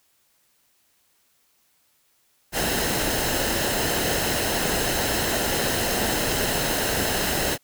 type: noise with comb filter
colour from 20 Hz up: pink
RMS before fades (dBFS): -24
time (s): 2.52-7.58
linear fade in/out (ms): 50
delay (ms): 0.86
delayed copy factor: -0.5
effects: white hiss -65 dBFS RMS until 7.63 s